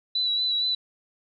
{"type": "tone with vibrato", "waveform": "sine", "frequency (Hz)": 3951, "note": "B7", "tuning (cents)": 0, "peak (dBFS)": -22, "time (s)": [0.15, 0.75], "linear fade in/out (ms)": 5, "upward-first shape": "sine", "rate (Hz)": 4.3, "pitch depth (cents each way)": 29, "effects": []}